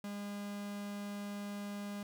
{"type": "tone", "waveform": "45% pulse", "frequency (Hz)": 203.6, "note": "G#3", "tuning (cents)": -34, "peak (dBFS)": -40, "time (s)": [0.04, 2.03], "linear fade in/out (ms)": 2, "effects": []}